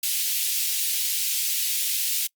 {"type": "high-pass noise", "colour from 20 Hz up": "white", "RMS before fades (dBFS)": -25, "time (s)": [0.03, 2.27], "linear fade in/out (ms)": 5, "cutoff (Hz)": 2500, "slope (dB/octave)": 24, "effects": ["noise-tail reverb RT60 0.1 s tail -26 dB re dry", "Opus 32 kbps"]}